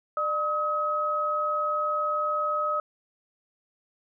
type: tone pair together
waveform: sine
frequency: 600.4 / 1273 Hz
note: D5 / D#6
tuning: +38 / +39 cents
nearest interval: octave + minor second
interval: 1301 cents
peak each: -30 / -25 dBFS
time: 0.17-2.8 s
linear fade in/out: 2 ms
effects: none